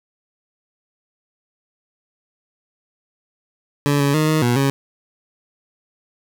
20% pulse tone with pitch steps, 143.7 / 141.2 / 154.9 / 156.3 / 120.9 / 137.6 Hz, D3 / C#3 / D#3 / D#3 / B2 / C#3, -37 / +32 / -7 / +8 / -36 / -12 cents, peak -10 dBFS, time 3.86-4.7 s, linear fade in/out 0 ms, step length 140 ms, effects none

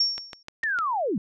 sine tone with exponential decay, 5500 Hz, F8, 27 cents flat, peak -17 dBFS, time 0-0.43 s, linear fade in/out 5 ms, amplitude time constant 93 ms
click train, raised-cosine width 0.2 ms, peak -19 dBFS, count 5, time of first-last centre 0.18-0.788 s, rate 6.58 Hz
sine linear sweep, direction down, 1864.7 to 164.81 Hz, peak -23 dBFS, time 0.63-1.18 s, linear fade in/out 2 ms
effects none

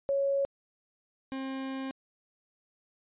sine / 40% pulse tone pair in turn, 554 / 266.5 Hz, C#5 / C4, -1 / +32 cents, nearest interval octave + minor second, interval 1267 cents, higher first, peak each -25 / -33 dBFS, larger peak first, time 0.09-0.45 / 1.32-1.91 s, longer second, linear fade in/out 0 ms, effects resampled to 8000 Hz

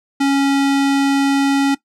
square tone, 276.9 Hz, C#4, 2 cents flat, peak -13 dBFS, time 0.2-1.75 s, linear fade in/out 10 ms, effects noise-tail reverb RT60 0.1 s tail -18 dB re dry + low-pass 8000 Hz 12 dB/octave

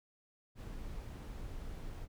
brown noise, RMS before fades -44 dBFS, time 0.55-2.08 s, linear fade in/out 50 ms, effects none

